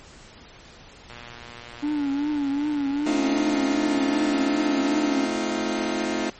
click train, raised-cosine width 0.3 ms, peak -25 dBFS, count 396, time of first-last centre 1.1-4.419 s, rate 119 Hz
triangle tone with vibrato, 287.8 Hz, D4, 35 cents flat, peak -20 dBFS, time 1.82-5.26 s, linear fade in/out 20 ms, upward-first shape triangle, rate 2.6 Hz, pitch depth 90 cents each way
sawtooth chord, F dominant seventh, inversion first, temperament just, 218.3 / 261.9 / 314.3 / 349.2 Hz, A3 / C4 / Eb4 / F4, -13 / +2 / +18 / 0 cents, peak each -26 / -26 / -25 / -25 dBFS, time 3.06-6.3 s, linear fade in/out 5 ms
effects pink hiss -47 dBFS RMS until 6.39 s + MP3 32 kbps

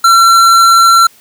sine tone with tanh clipping, 1356 Hz, E6, 49 cents sharp, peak -5 dBFS, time 0.04-1.07 s, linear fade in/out 5 ms, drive 18 dB, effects white hiss -44 dBFS RMS until 1.2 s + high-pass 60 Hz 12 dB/octave

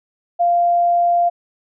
sine tone, 695 Hz, F5, 9 cents flat, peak -12 dBFS, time 0.39-1.3 s, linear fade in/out 20 ms, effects none

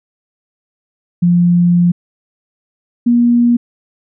sine tone pair in turn, 174.61 / 238.9 Hz, F3 / A#3, 0 / +43 cents, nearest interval perfect fourth, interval 543 cents, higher second, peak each -7 dBFS, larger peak neither, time 1.22-1.92 / 3.06-3.57 s, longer first, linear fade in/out 10 ms, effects none

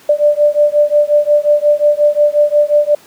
sine beating tone pair, 588 / 593.6 Hz, D5 / D5, +2 / +18 cents, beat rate 5.6 Hz, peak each -11 dBFS, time 0.09-2.95 s, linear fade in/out 5 ms, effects pink hiss -43 dBFS RMS until 3.06 s + high-pass 200 Hz 12 dB/octave

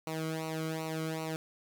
sawtooth tone with flanger, 159.5 Hz, D#3, 43 cents sharp, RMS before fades -36 dBFS, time 0.07-1.36 s, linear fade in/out 0 ms, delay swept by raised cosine 0.59 to 1.15 ms, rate 2.6 Hz, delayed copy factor -0.85, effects none

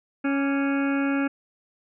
harmonic tone with a mistuned harmonic, 277.2 Hz, C#4, in tune, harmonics 1 / 2 / 3 / 4 / 5 / 6 / 8 / 9 / 10, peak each -22 / -33 / -37 / -42 / -33 / -35 / -39 / -39 / -46 dBFS, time 0.24-1.28 s, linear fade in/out 10 ms, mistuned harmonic 4, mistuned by +74 cents, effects none

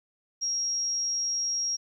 sine tone, 5610 Hz, F8, 7 cents sharp, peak -26 dBFS, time 0.41-1.77 s, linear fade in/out 20 ms, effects 11-bit

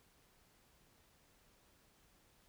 silence, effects pink hiss -70 dBFS RMS until 2.48 s

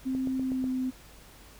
sine tone with pitch glide, 261.6 to 257.4 Hz, C4 to C4, 0 to -28 cents, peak -27 dBFS, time 0.05-0.91 s, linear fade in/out 20 ms, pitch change -28 cents, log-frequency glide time 0.39-0.71 s
click train, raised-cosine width 2 ms, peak -26 dBFS, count 5, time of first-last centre 0.15-0.641 s, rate 8.14 Hz
effects added 50 Hz sine -55 dBFS peak until 1.59 s + pink hiss -53 dBFS RMS until 1.59 s

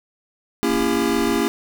square chord, A# diminished seventh, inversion none, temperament just, 233.1 / 279.7 / 335.6 / 402.8 Hz, A#3 / C#4 / E4 / G4, 0 / +16 / +31 / +47 cents, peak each -24 dBFS, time 0.63-1.48 s, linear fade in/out 0 ms
brown noise, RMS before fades -38 dBFS, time 0.68-1.41 s, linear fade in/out 5 ms
effects none

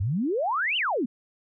sine exponential two-way sweep, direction up then down, 86.7 to 3136 to 212.8 Hz, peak -23 dBFS, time 0-1.06 s, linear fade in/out 10 ms, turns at 0.77 s, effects none

